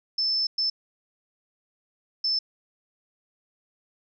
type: tone bursts at uneven times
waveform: sine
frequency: 5274 Hz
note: E8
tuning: in tune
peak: -22 dBFS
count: 3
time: 0.18-0.47 / 0.58-0.7 / 2.24-2.39 s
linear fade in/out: 5 ms
effects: none